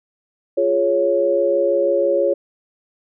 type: chord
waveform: sine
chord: Db major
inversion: first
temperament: equal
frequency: 349.2 / 415.3 / 554.4 Hz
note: F4 / Ab4 / Db5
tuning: 0 / 0 / 0 cents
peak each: -21 / -21 / -16 dBFS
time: 0.57-2.34 s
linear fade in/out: 10 ms
effects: none